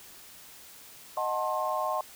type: chord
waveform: sine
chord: D# diminished seventh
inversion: none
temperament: equal with one note detuned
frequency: 622.3 / 740 / 880 / 1064.2 Hz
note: D#5 / F#5 / A5 / C6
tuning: 0 / 0 / 0 / +29 cents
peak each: -32 / -34 / -35 / -31 dBFS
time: 1.17-2.01 s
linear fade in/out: 2 ms
effects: white hiss -50 dBFS RMS until 2.15 s